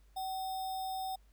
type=tone with sample-and-hold; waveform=sine; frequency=760 Hz; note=F#5; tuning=46 cents sharp; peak=-35 dBFS; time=0.16-1.16 s; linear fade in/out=10 ms; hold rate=4410 Hz; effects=added 50 Hz sine -60 dBFS peak until 1.32 s + pink hiss -73 dBFS RMS until 1.32 s